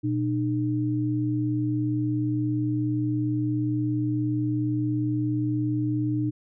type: tone pair together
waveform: sine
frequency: 120.82 / 303.7 Hz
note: B2 / D#4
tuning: -38 / -42 cents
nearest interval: octave + major third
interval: 1596 cents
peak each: -26 / -25 dBFS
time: 0.03-6.31 s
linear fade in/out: 20 ms
effects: none